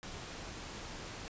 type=noise; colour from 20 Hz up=pink; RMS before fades=-45 dBFS; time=0.03-1.28 s; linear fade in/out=0 ms; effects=resampled to 16000 Hz